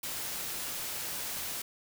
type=noise; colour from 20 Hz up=white; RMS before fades=-37 dBFS; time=0.03-1.62 s; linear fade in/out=5 ms; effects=none